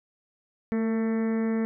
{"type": "harmonic tone with a mistuned harmonic", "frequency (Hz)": 223, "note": "A3", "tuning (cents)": 23, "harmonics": [1, 2, 3, 4, 5, 6, 7, 8, 9, 10], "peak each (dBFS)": [-24, -31, -42, -46, -47, -47, -51, -45, -48, -51], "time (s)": [0.72, 1.65], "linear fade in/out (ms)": 0, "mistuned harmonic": 2, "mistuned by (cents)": 23, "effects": []}